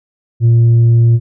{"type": "tone with tanh clipping", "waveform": "sine", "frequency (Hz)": 116.54, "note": "A#2", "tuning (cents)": 0, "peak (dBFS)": -6, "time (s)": [0.4, 1.2], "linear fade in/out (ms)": 50, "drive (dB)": 2, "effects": []}